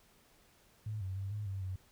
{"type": "tone with pitch steps", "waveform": "sine", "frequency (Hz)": [107.3, 94.5, 97.6, 104.8, 96.9, 93.7], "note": ["A2", "F#2", "G2", "G#2", "G2", "F#2"], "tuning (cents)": [-43, 37, -7, 16, -20, 22], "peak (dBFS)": -36, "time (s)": [0.86, 1.76], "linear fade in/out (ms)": 5, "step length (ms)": 150, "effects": ["pink hiss -66 dBFS RMS until 1.91 s"]}